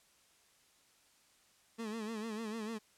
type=tone with vibrato; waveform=30% pulse; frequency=220 Hz; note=A3; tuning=in tune; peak=-36 dBFS; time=1.78-2.79 s; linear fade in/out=20 ms; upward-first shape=sine; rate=6.7 Hz; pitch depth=85 cents each way; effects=white hiss -68 dBFS RMS until 2.97 s + low-pass 10000 Hz 12 dB/octave

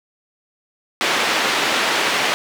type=band-pass noise; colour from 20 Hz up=white; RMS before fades=-19 dBFS; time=1.01-2.34 s; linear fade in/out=0 ms; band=280 to 3000 Hz; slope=12 dB/octave; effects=none

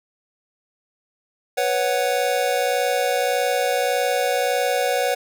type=chord; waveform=square; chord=B suspended second; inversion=none; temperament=just; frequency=493.9 / 555.6 / 740.8 Hz; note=B4 / C#5 / F#5; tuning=0 / +4 / +2 cents; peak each=-24 dBFS; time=1.57-5.15 s; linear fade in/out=10 ms; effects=none

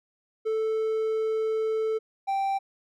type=tone pair in turn; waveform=triangle; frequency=440 / 782.6 Hz; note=A4 / G5; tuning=0 / -3 cents; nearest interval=minor seventh; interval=997 cents; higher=second; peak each=-22 dBFS; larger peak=neither; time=0.45-1.99 / 2.27-2.59 s; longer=first; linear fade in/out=20 ms; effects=none

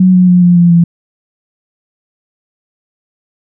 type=tone with pitch steps; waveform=sine; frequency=185 / 181.93 / 178.9 / 175.93 / 173.01 / 170.14 Hz; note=F#3 / F#3 / F3 / F3 / F3 / F3; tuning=0 / -29 / +42 / +13 / -16 / -45 cents; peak=-3 dBFS; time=0-0.84 s; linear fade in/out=5 ms; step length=140 ms; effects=none

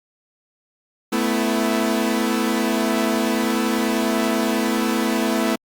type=chord; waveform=sawtooth; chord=A suspended second; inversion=none; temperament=equal with one note detuned; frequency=220 / 250.2 / 329.6 Hz; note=A3 / B3 / E4; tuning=0 / +23 / 0 cents; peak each=-18 / -19 / -20 dBFS; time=1.12-5.56 s; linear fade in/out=10 ms; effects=Opus 48 kbps

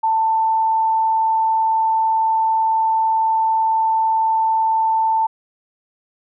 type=tone; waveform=sine; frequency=889 Hz; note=A5; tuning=18 cents sharp; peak=-14 dBFS; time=0.03-5.27 s; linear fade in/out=10 ms; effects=none

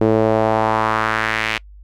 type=tone with band-pass filter sweep; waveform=sawtooth; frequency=110.1 Hz; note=A2; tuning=2 cents sharp; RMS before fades=-17 dBFS; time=0.01-1.58 s; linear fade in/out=5 ms; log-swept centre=400 to 2500 Hz; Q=2.1; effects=noise-tail reverb RT60 0.1 s tail -25 dB re dry + added 50 Hz sine -38 dBFS peak until 1.83 s

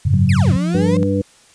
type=chord; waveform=sine; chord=F# suspended second; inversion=none; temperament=equal; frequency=92.5 / 103.83 / 138.59 Hz; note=F#2 / G#2 / C#3; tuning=0 / 0 / 0 cents; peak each=-16 dBFS; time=0.05-0.57 s; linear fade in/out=10 ms
type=tone with pitch glide; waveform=sine; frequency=185 to 173.61 Hz; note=F#3 to F3; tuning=0 to -10 cents; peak=-16 dBFS; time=0.14-1.03 s; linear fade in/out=0 ms; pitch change=-110 cents; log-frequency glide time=0.52-0.68 s
type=exponential two-way sweep; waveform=35% pulse; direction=down then up; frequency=2675 to 250.3 to 535 Hz; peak=-22 dBFS; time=0.29-0.97 s; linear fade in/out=2 ms; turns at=0.53 s
type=harmonic tone; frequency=98 Hz; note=G2; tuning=in tune; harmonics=1 / 2 / 3 / 5; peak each=-20 / -20 / -20 / -20 dBFS; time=0.74-1.22 s; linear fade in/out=10 ms
effects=white hiss -49 dBFS RMS until 1.54 s + resampled to 22050 Hz

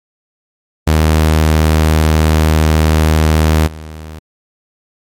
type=tone with level steps; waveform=sawtooth; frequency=78.3 Hz; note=D#2; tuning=11 cents sharp; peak=-4 / -23 dBFS; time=0.87-4.19 s; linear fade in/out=5 ms; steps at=3.66 s; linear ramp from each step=20 ms; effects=MP3 64 kbps

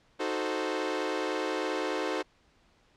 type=chord; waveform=sawtooth; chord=D# diminished seventh; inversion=none; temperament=equal; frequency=311.1 / 370 / 440 / 523.3 Hz; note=D#4 / F#4 / A4 / C5; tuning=0 / 0 / 0 / 0 cents; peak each=-31 dBFS; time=0.19-2.23 s; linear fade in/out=20 ms; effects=pink hiss -65 dBFS RMS until 2.96 s + low-pass 5000 Hz 12 dB/octave

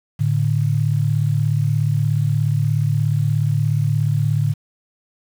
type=tone pair together; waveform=sine; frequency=110 / 146.83 Hz; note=A2 / D3; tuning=0 / 0 cents; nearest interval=perfect fourth; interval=500 cents; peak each=-18 dBFS; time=0.19-4.54 s; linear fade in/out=20 ms; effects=7-bit

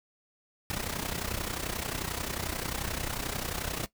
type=noise with amplitude modulation; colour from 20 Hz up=pink; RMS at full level=-31 dBFS; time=0.7-3.86 s; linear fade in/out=0 ms; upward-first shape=sine; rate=31.3 Hz; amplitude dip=75%; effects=noise-tail reverb RT60 0.1 s tail -17 dB re dry

